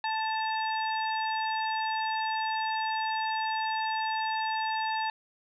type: harmonic tone with a mistuned harmonic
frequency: 880 Hz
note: A5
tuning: in tune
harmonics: 1 / 2 / 3 / 4 / 5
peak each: -29 / -35 / -39 / -41 / -43 dBFS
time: 0.04-5.1 s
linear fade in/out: 2 ms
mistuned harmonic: 4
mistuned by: +110 cents
effects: none